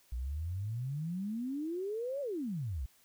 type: exponential two-way sweep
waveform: sine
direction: up then down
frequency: 57.6 to 582 to 57.6 Hz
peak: -34 dBFS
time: 0.12-2.86 s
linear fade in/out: 5 ms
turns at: 2.21 s
effects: white hiss -66 dBFS RMS until 3.04 s